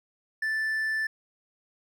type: tone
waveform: triangle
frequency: 1760 Hz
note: A6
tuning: in tune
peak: -24 dBFS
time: 0.42-1.07 s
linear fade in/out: 5 ms
effects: none